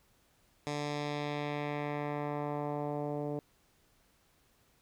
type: tone with low-pass filter sweep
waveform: 10% pulse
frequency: 146.83 Hz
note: D3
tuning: in tune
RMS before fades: -36 dBFS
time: 0.67-3.39 s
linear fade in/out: 0 ms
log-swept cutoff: 6700 to 500 Hz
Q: 1.2
effects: pink hiss -69 dBFS RMS until 4.81 s